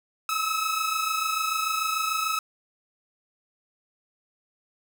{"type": "tone pair together", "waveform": "sawtooth", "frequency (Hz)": [1277.2, 1304], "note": ["D#6", "E6"], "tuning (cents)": [45, -19], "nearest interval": "unison", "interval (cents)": 36, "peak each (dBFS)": -24, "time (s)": [0.29, 2.39], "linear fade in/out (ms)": 2, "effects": ["8-bit"]}